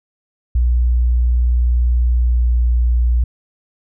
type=tone with pitch glide; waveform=sine; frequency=60.4 to 59.88 Hz; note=B1 to A#1; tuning=-38 to +47 cents; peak=-11 dBFS; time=0.55-3.24 s; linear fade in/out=5 ms; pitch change=-15 cents; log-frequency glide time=2.21-2.48 s; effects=none